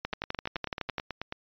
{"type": "two click trains", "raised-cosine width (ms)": 0.3, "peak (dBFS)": [-15, -18], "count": [12, 12], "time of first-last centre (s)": [[0.05, 0.982], [0.13, 1.324]], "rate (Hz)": [11.8, 9.21], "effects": ["resampled to 11025 Hz"]}